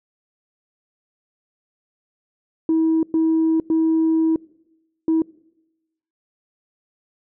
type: tone bursts at uneven times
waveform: sine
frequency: 322.3 Hz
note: E4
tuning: 39 cents flat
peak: -13 dBFS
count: 4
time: 2.69-3.03 / 3.14-3.6 / 3.7-4.36 / 5.08-5.22 s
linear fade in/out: 2 ms
effects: noise-tail reverb RT60 1.0 s tail -24 dB re dry + tanh soft clip ceiling -12 dBFS